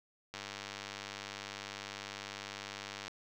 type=click train; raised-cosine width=0.2 ms; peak=-24 dBFS; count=275; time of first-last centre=0.34-3.08 s; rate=100 Hz; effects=none